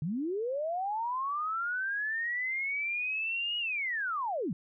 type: linear two-way sweep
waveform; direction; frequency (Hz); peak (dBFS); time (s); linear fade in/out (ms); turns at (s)
sine; up then down; 138.59 to 2905 to 138.59; -30; 0.02-4.53; 2; 3.58
effects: none